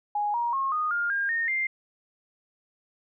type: tone with pitch steps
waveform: sine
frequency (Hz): 829 / 946.8 / 1081.3 / 1234.9 / 1410.4 / 1610.8 / 1839.7 / 2101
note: G#5 / A#5 / C#6 / D#6 / F6 / G6 / A#6 / C7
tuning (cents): -3 / +27 / -43 / -13 / +17 / +47 / -23 / +7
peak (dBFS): -24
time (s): 0.15-1.67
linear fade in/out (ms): 5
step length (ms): 190
effects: none